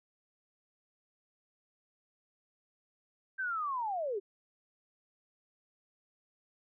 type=linear sweep; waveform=sine; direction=down; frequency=1586 to 370 Hz; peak=-32 dBFS; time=3.38-4.2 s; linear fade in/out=20 ms; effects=none